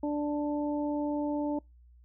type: harmonic tone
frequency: 294 Hz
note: D4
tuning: 2 cents sharp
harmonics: 1 / 2 / 3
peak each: -29 / -35 / -39 dBFS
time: 0.03-1.59 s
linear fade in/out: 5 ms
effects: noise-tail reverb RT60 0.2 s tail -26 dB re dry + added 60 Hz sine -54 dBFS peak until 2.04 s